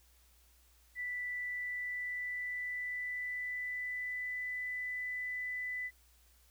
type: tone with pitch glide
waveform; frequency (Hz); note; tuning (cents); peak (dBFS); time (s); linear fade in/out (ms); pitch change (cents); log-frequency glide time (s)
sine; 1975.5 to 1995; B6 to B6; 0 to +17; -36; 0.95-5.91; 50; +17; 1.39-4.49
effects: added 60 Hz sine -65 dBFS peak until 6.5 s + white hiss -68 dBFS RMS until 6.5 s